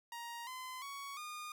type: tone with pitch steps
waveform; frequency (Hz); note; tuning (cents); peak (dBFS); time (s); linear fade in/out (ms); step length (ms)
sawtooth; 940 / 1025.1 / 1117.9 / 1219; A#5 / C6 / C#6 / D#6; +14 / -36 / +14 / -36; -40; 0.12-1.52; 2; 350
effects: none